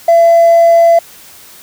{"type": "tone with hard clipping", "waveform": "triangle", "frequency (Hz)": 674, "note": "E5", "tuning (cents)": 38, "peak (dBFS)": -3, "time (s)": [0.08, 0.99], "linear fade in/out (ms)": 5, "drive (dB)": 2, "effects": ["white hiss -37 dBFS RMS until 1.62 s"]}